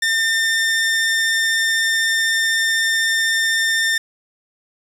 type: tone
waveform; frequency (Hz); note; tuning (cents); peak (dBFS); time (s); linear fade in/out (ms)
sawtooth; 1804; A6; +43; -12; 0.02-3.98; 5
effects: low-pass 10000 Hz 12 dB/octave + 7-bit